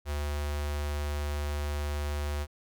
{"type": "tone with notch filter", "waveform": "square", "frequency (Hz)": 73.42, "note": "D2", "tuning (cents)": 0, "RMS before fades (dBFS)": -32, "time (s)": [0.05, 2.47], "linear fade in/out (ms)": 50, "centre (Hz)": 170, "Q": 0.56, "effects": []}